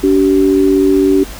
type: tone pair together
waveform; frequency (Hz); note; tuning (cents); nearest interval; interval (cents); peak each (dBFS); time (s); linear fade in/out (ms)
sine; 286.6 / 382.6; D4 / G4; -42 / -42; perfect fourth; 500; -10; 0.03-1.24; 10
effects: added 50 Hz sine -29 dBFS peak until 1.39 s + pink hiss -31 dBFS RMS until 1.39 s